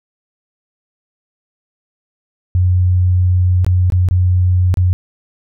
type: tone with dropouts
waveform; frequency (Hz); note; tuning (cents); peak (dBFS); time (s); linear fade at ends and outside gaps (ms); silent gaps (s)
sine; 90.7; F#2; -34; -9; 2.55-4.93; 0; 3.646-3.665 / 3.901-3.922 / 4.087-4.11 / 4.741-4.772
effects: none